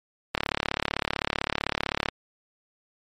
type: click train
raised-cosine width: 0.3 ms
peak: -7 dBFS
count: 63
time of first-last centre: 0.35-2.087 s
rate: 35.7 Hz
effects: MP3 64 kbps